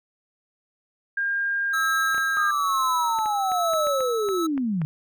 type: tone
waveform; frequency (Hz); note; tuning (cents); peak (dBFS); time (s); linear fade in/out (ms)
sine; 1608; G6; +44; -22; 1.17-2.51; 5
type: tone with tremolo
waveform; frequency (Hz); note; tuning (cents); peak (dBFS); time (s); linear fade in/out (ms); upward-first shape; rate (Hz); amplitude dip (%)
square; 1302; E6; -22; -24; 1.73-4.47; 10; sine; 1.1; 50
type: clicks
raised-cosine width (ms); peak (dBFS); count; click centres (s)
0.5; -22; 11; 2.146 / 2.18 / 3.188 / 3.259 / 3.518 / 3.735 / 3.87 / 4.006 / 4.288 / 4.578 / 4.817
type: linear sweep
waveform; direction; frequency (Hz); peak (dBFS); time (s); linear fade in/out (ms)
sine; down; 1253 to 146.83; -22; 2.37-4.85; 0
effects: none